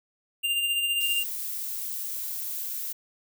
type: tone with tremolo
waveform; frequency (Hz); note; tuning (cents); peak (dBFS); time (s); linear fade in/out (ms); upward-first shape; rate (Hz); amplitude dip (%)
square; 2794; F7; 0; -23; 0.43-1.24; 20; sine; 15; 40
type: noise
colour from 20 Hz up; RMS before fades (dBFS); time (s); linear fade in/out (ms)
violet; -33; 1-2.93; 10
effects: none